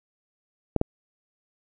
clicks, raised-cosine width 2 ms, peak -8 / -8 dBFS, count 2, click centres 0.763 / 0.814 s, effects none

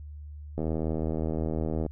click train, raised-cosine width 2 ms, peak -17 dBFS, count 103, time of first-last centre 0.58-1.863 s, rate 79.5 Hz, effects added 74 Hz sine -39 dBFS peak until 1.91 s

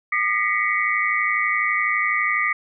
sine tone cluster, 1215 / 1930 / 2042 / 2231 Hz, D#6 / B6 / C7 / C#7, -42 / -40 / -43 / +11 cents, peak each -24 dBFS, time 0.12-2.53 s, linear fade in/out 5 ms, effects none

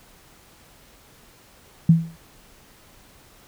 sine tone with exponential decay, 164.81 Hz, E3, in tune, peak -7 dBFS, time 1.89-2.16 s, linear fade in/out 5 ms, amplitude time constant 57 ms, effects pink hiss -52 dBFS RMS until 3.47 s

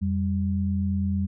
sine tone pair together, 87.31 / 196 Hz, F2 / G3, 0 / 0 cents, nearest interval octave + major second, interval 1400 cents, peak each -25 dBFS, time 0.01-1.27 s, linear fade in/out 20 ms, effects none

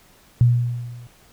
sine tone with level ramp, 120.6 Hz, B2, 41 cents flat, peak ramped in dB -9 to -38 dBFS, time 0.41-1.07 s, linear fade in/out 0 ms, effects pink hiss -53 dBFS RMS until 1.32 s

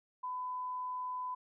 sine tone, 1004 Hz, B5, 28 cents sharp, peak -36 dBFS, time 0.23-1.35 s, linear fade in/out 10 ms, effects none

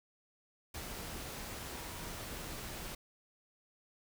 sine tone in noise, 955 Hz, A#5, 42 cents sharp, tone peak -54 dBFS, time 1.74-2.08 s, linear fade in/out 5 ms, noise pink, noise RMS -44 dBFS, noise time 0.74-2.95 s, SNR -13 dB, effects none

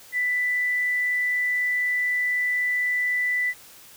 sine tone, 1984 Hz, B6, 7 cents sharp, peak -21 dBFS, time 0.12-3.54 s, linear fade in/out 50 ms, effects white hiss -48 dBFS RMS until 3.96 s

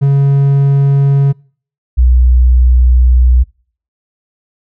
triangle / sine tone pair in turn, 139.2 / 61.83 Hz, C#3 / B1, +8 / +3 cents, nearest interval octave + major second, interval 1405 cents, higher first, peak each -4 dBFS, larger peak neither, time 0.01-1.33 / 1.97-3.44 s, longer second, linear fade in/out 20 ms, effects noise-tail reverb RT60 0.5 s tail -26 dB re dry

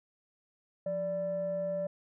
sine tone pair together, 174.61 / 585.1 Hz, F3 / D5, 0 / -7 cents, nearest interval octave + major sixth, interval 2093 cents, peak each -39 / -30 dBFS, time 0.86-1.87 s, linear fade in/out 5 ms, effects tanh soft clip ceiling -26 dBFS

